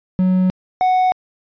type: tone pair in turn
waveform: triangle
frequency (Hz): 185 / 740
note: F#3 / F#5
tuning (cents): 0 / 0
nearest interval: 2 octaves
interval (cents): 2400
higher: second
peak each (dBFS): -10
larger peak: neither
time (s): 0.19-0.5 / 0.81-1.12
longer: neither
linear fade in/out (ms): 0
effects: resampled to 11025 Hz